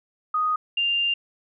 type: tone pair in turn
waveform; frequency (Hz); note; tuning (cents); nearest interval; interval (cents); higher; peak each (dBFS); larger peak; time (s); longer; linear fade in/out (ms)
sine; 1244.5 / 2794; D#6 / F7; 0 / 0; octave + major second; 1400; second; -20; neither; 0.34-0.56 / 0.77-1.14; second; 5
effects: none